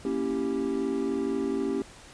triangle chord, A# diminished seventh, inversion none, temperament equal, 233.1 / 277.2 / 329.6 / 392 Hz, A#3 / C#4 / E4 / G4, 0 / 0 / 0 / 0 cents, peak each -32 / -28 / -33 / -28 dBFS, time 0.05-1.82 s, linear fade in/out 2 ms, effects pink hiss -49 dBFS RMS until 2.13 s + resampled to 22050 Hz

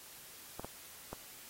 clicks, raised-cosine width 1 ms, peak -28 dBFS, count 3, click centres 0.596 / 0.646 / 1.13 s, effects white hiss -53 dBFS RMS until 1.49 s + AAC 48 kbps

